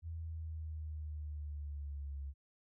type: exponential sweep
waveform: sine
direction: down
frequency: 82.7 to 69 Hz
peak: -40 dBFS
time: 0.02-2.34 s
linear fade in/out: 50 ms
effects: none